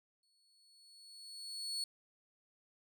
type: tone with exponential growth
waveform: 35% pulse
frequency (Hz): 4399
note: C#8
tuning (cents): -14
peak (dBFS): -34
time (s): 0.23-1.84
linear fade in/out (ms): 2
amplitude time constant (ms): 350
effects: none